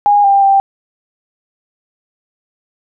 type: tone with pitch steps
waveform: sine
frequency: 820 / 794 / 786 Hz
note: G#5 / G5 / G5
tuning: -22 / +22 / +4 cents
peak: -6 dBFS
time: 0.06-0.6 s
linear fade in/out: 0 ms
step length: 180 ms
effects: none